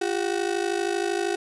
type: ring-modulated tone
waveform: 35% pulse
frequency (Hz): 374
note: F#4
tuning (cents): +19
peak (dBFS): -19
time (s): 0.01-1.36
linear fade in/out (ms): 5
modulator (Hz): 26.4
effects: resampled to 22050 Hz + 8-bit